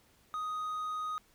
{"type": "tone", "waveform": "triangle", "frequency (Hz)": 1248, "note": "D#6", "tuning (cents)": 5, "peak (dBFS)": -32, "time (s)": [0.34, 1.18], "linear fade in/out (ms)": 0, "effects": ["pink hiss -66 dBFS RMS until 1.34 s"]}